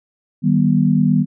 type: chord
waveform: sine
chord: Eb augmented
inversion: none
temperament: just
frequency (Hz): 155.56 / 194.45 / 243.1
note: Eb3 / G3 / B3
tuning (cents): 0 / -14 / -27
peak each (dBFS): -16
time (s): 0.42-1.26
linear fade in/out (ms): 50
effects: none